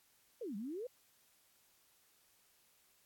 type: exponential two-way sweep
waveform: sine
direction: down then up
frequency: 523.3 to 190.3 to 523.3 Hz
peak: -40 dBFS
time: 0.41-0.87 s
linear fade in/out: 5 ms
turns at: 0.56 s
effects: white hiss -71 dBFS RMS until 3.05 s + AAC 64 kbps